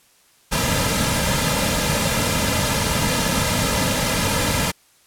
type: noise with comb filter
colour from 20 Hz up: pink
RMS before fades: -20 dBFS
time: 0.51-4.72 s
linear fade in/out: 20 ms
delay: 2.7 ms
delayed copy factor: -0.7
effects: white hiss -56 dBFS RMS until 5.06 s + low-pass 12000 Hz 12 dB/octave